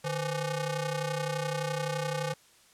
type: ring-modulated tone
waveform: sawtooth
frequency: 334.3 Hz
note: E4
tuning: 24 cents sharp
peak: -23 dBFS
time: 0.04-2.34 s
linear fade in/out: 10 ms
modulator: 183 Hz
effects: white hiss -60 dBFS RMS until 2.73 s + low-pass 10000 Hz 12 dB/octave